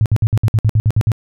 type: tone bursts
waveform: sine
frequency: 108.9 Hz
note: A2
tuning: 17 cents flat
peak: -9 dBFS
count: 11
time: 0.01-1.118 s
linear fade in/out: 0 ms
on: 48 ms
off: 58 ms
effects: none